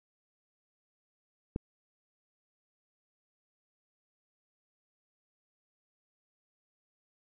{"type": "click", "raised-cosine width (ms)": 3, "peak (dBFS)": -19, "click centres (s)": 1.561, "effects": []}